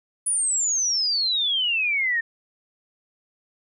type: exponential sweep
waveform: sine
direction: down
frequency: 9956 to 1803 Hz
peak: -20 dBFS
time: 0.26-2.21 s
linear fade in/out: 10 ms
effects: none